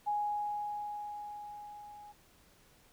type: tone with level ramp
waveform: sine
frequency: 830.6 Hz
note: G#5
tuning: in tune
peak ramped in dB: -29 to -49 dBFS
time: 0.06-2.13 s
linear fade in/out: 20 ms
effects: pink hiss -64 dBFS RMS until 2.92 s